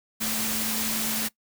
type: tone in noise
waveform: sine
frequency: 220 Hz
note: A3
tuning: in tune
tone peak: -33 dBFS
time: 0.2-1.29 s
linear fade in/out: 20 ms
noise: white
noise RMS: -28 dBFS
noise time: 0.2-1.29 s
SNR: -8 dB
effects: noise-tail reverb RT60 0.1 s tail -21 dB re dry